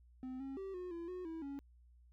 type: tone with pitch steps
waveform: triangle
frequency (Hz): 257.4 / 270.4 / 386.8 / 361.8 / 338.3 / 364.4 / 325.4 / 279.2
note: C4 / C#4 / G4 / F#4 / E4 / F#4 / E4 / C#4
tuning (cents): -28 / -43 / -23 / -39 / +45 / -26 / -22 / +13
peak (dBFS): -40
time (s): 0.23-1.59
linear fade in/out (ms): 0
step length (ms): 170
effects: added 60 Hz sine -61 dBFS peak until 2.12 s